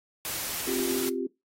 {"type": "noise", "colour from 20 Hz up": "white", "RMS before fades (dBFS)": -33, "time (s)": [0.25, 1.09], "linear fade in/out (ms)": 0}
{"type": "chord", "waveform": "sine", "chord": "C suspended fourth", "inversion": "none", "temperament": "equal", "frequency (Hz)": [261.6, 349.2, 392], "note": ["C4", "F4", "G4"], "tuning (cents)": [0, 0, 0], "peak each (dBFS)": -32, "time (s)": [0.67, 1.27], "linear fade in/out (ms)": 5}
{"effects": ["noise-tail reverb RT60 0.2 s tail -19 dB re dry", "AAC 48 kbps"]}